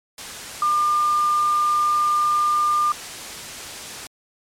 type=tone in noise; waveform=sine; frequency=1200 Hz; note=D6; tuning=37 cents sharp; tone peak=-16 dBFS; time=0.62-2.92 s; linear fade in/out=2 ms; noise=white; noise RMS=-33 dBFS; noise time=0.18-4.07 s; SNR=+14 dB; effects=low-pass 9000 Hz 12 dB/octave + MP3 96 kbps